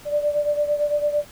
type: beating tone pair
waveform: sine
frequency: 587.3 / 596.2 Hz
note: D5 / D5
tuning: 0 / +26 cents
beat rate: 8.9 Hz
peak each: -20 / -25 dBFS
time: 0.05-1.25 s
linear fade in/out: 50 ms
effects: pink hiss -46 dBFS RMS until 1.31 s